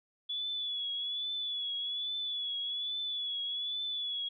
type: tone with vibrato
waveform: sine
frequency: 3416 Hz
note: G#7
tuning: 48 cents sharp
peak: -33 dBFS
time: 0.29-4.29 s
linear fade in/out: 10 ms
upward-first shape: triangle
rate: 1.2 Hz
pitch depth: 58 cents each way
effects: none